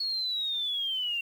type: linear sweep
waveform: sine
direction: down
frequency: 4372 to 2732 Hz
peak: -28 dBFS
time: 0-1.21 s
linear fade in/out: 5 ms
effects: 9-bit